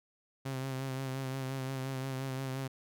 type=tone with vibrato; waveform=sawtooth; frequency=132.7 Hz; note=C3; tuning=25 cents sharp; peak=-31 dBFS; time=0.45-2.68 s; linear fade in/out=10 ms; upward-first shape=sine; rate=5.7 Hz; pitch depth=34 cents each way; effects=none